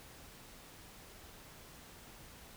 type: silence
effects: pink hiss -55 dBFS RMS until 2.56 s